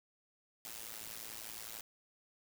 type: noise with amplitude modulation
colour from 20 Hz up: white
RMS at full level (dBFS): -43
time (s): 0.65-1.81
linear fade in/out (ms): 0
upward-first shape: sine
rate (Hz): 111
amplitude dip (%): 90
effects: none